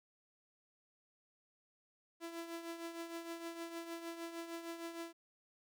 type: tone with tremolo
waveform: sawtooth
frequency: 334.9 Hz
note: E4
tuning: 27 cents sharp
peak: -37 dBFS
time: 2.2-5.13 s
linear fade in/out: 50 ms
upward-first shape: triangle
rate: 6.5 Hz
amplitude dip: 65%
effects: none